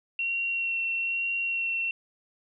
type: tone with vibrato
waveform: sine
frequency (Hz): 2731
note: F7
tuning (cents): -39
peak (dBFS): -26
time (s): 0.19-1.91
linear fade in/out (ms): 2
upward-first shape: sine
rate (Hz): 1.1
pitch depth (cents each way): 12
effects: none